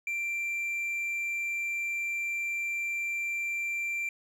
triangle tone, 2358 Hz, D7, 6 cents sharp, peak -28 dBFS, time 0.07-4.09 s, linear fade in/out 2 ms, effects none

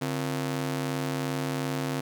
sawtooth ring-modulated tone, 202.9 Hz, G#3, 40 cents flat, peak -21 dBFS, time 0.01-2.01 s, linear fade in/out 10 ms, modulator 60.1 Hz, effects none

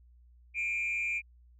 sine tone with frequency modulation, 2384 Hz, D7, 25 cents sharp, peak -28 dBFS, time 0.54-1.22 s, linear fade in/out 50 ms, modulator 164 Hz, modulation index 0.58, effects tanh soft clip ceiling -27 dBFS + added 60 Hz sine -56 dBFS peak until 1.59 s

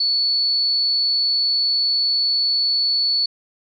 sine tone, 4435 Hz, C#8, in tune, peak -16 dBFS, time 0-3.26 s, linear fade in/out 5 ms, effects none

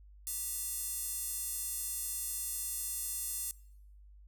square tone with high-pass filter, 392 Hz, G4, in tune, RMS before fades -38 dBFS, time 0.27-3.51 s, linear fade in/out 0 ms, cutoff 9200 Hz, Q 1.7, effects noise-tail reverb RT60 0.8 s tail -22 dB re dry + added 50 Hz sine -53 dBFS peak until 4.27 s

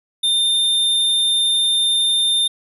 square tone, 3611 Hz, A7, 44 cents sharp, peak -15 dBFS, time 0.23-2.48 s, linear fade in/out 10 ms, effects resampled to 32000 Hz

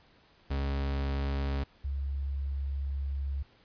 40% pulse / sine tone pair in turn, 69.1 / 69.1 Hz, C#2 / C#2, -5 / -5 cents, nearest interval unison, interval 0 cents, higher neither, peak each -28 / -30 dBFS, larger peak first, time 0.5-1.64 / 1.84-3.43 s, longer second, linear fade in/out 10 ms, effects pink hiss -62 dBFS RMS until 3.64 s + resampled to 11025 Hz

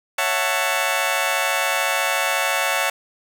15% pulse chord, F# minor seventh, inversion second, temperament just, 555 / 666 / 740 / 888 Hz, C#5 / E5 / F#5 / A5, +2 / +18 / 0 / +16 cents, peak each -19 dBFS, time 0.18-2.9 s, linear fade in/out 5 ms, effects none

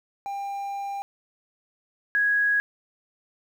triangle / sine tone pair in turn, 797 / 1660.3 Hz, G5 / G#6, +28 / -1 cents, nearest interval octave + minor second, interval 1271 cents, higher second, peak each -27 / -19 dBFS, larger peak second, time 0.26-1.02 / 2.15-2.6 s, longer first, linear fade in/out 0 ms, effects 9-bit

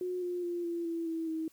sine tone with pitch steps, 362.5 / 355 / 347.7 / 340.6 / 333.6 / 326.7 / 320 Hz, F#4 / F4 / F4 / F4 / E4 / E4 / D#4, -35 / +28 / -8 / -43 / +21 / -15 / +49 cents, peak -32 dBFS, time 0.01-1.48 s, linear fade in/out 2 ms, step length 210 ms, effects white hiss -65 dBFS RMS until 1.52 s

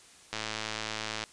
click train, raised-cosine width 0.2 ms, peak -16 dBFS, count 100, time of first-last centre 0.33-1.238 s, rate 109 Hz, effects white hiss -55 dBFS RMS until 1.32 s + resampled to 22050 Hz

